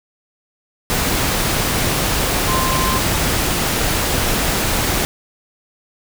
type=tone in noise; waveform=sine; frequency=1043 Hz; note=C6; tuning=6 cents flat; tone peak=-20 dBFS; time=2.48-2.98 s; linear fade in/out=0 ms; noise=pink; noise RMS=-18 dBFS; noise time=0.9-5.05 s; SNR=-5 dB; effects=none